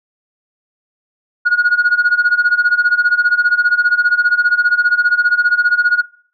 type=tone with tremolo; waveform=sine; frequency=1444 Hz; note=F#6; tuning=43 cents flat; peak=-5 dBFS; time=1.45-6.02 s; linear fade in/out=20 ms; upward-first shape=sine; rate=15 Hz; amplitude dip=90%; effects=noise-tail reverb RT60 0.5 s tail -21 dB re dry + tanh soft clip ceiling -6 dBFS